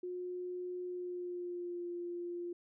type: tone with pitch glide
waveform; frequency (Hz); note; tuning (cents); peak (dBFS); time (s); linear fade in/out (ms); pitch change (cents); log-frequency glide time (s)
sine; 360 to 348.7; F#4 to F4; -47 to -3; -38; 0.03-2.53; 5; -56; 0.84-1.88
effects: none